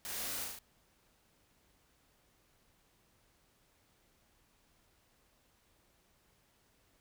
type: noise with echo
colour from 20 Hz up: white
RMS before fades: -43 dBFS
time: 0.05-0.44 s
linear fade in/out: 0 ms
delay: 37 ms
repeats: 4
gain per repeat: -2 dB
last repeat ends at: 0.588 s
effects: pink hiss -71 dBFS RMS until 7 s